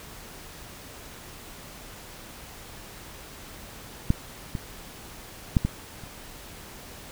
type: clicks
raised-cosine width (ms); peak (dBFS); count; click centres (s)
5; -7 / -17 / -6 / -11 / -29; 5; 4.104 / 4.552 / 5.568 / 5.65 / 6.037
effects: pink hiss -44 dBFS RMS until 7.11 s